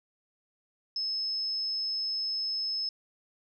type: tone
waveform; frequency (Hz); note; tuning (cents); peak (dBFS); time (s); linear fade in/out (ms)
sine; 5200; E8; -24; -29; 0.96-2.89; 2
effects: none